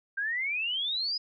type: exponential sweep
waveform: sine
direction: up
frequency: 1568 to 5070 Hz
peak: -28 dBFS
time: 0.17-1.18 s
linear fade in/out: 10 ms
effects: none